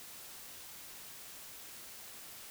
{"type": "silence", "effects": ["white hiss -50 dBFS RMS until 2.5 s"]}